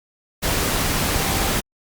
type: tone in noise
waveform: sine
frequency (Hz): 780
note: G5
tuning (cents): -9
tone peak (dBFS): -31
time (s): 1.13-1.52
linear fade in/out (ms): 20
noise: pink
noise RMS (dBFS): -21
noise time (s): 0.42-1.61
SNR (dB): -13
effects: Opus 48 kbps